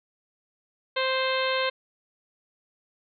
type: harmonic tone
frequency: 523.3 Hz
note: C5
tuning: in tune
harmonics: 1 / 2 / 3 / 4 / 5 / 6 / 7 / 8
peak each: -27 / -30 / -32 / -33 / -34 / -35 / -35 / -36 dBFS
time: 0.96-1.7 s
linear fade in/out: 10 ms
effects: none